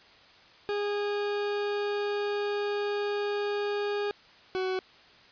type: tone pair in turn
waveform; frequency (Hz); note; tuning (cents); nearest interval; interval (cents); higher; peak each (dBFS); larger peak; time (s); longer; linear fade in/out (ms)
40% pulse; 410.4 / 374.1; G#4 / F#4; -21 / +19; major second; 160; first; -27 / -27; neither; 0.69-4.11 / 4.55-4.79; first; 0
effects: white hiss -55 dBFS RMS until 5.31 s + resampled to 11025 Hz